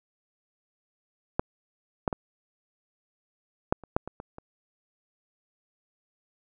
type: clicks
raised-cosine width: 1 ms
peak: -9 / -10 / -16 / -7 / -30 / -8 / -22 / -24 / -27 dBFS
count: 9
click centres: 1.395 / 2.078 / 2.128 / 3.725 / 3.837 / 3.965 / 4.076 / 4.201 / 4.384 s
effects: none